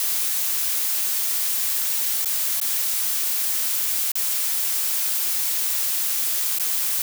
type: noise with dropouts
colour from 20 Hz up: blue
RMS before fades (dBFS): -23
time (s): 0-7.02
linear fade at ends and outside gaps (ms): 1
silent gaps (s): 2.247-2.257 / 2.601-2.614 / 4.118-4.154 / 6.586-6.597
effects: none